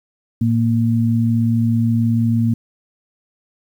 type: tone pair together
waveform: sine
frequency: 112.89 / 231.6 Hz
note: A2 / A#3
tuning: +45 / -11 cents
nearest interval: octave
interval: 1244 cents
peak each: -16 dBFS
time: 0.41-2.54 s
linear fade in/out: 5 ms
effects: 8-bit